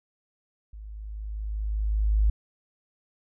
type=tone with level ramp; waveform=sine; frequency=52.6 Hz; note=G#1; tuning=23 cents sharp; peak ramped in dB=-39 to -17 dBFS; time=0.73-2.3 s; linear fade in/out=5 ms; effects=none